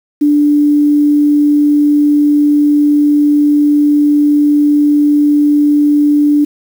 sine tone with quantisation, 293.7 Hz, D4, in tune, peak -6 dBFS, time 0.21-6.45 s, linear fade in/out 10 ms, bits 6, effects none

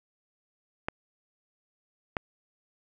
clicks, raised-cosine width 0.5 ms, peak -14 / -13 dBFS, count 2, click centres 0.885 / 2.168 s, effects none

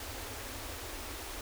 pink band-stop noise, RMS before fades -42 dBFS, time 0-1.41 s, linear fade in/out 2 ms, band 110 to 240 Hz, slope 96 dB/octave, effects none

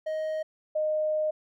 triangle / sine tone pair in turn, 626 / 616.3 Hz, D#5 / D#5, +10 / -17 cents, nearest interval unison, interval 27 cents, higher first, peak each -26 / -24 dBFS, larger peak second, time 0.06-0.43 / 0.75-1.31 s, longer second, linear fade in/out 10 ms, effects none

